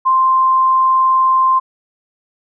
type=tone; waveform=sine; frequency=1046.5 Hz; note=C6; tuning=in tune; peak=-9 dBFS; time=0.05-1.6 s; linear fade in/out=20 ms; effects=none